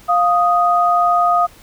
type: tone pair together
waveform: sine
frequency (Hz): 701.9 / 1244.5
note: F5 / D#6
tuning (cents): +9 / 0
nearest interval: minor seventh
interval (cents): 991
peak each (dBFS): -14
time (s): 0.08-1.47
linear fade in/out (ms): 20
effects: pink hiss -45 dBFS RMS until 1.62 s